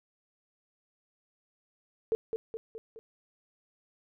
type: tone with echo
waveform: sine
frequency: 447.4 Hz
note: A4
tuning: 29 cents sharp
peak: -24 dBFS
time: 2.12-2.15 s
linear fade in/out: 0 ms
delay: 210 ms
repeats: 4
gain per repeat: -5 dB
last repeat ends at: 2.99 s
effects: none